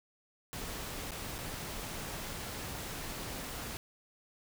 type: noise with dropouts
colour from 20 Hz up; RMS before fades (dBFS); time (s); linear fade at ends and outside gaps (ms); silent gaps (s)
pink; -41; 0.53-3.77; 0; 1.108-1.118 / 1.382-1.387
effects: none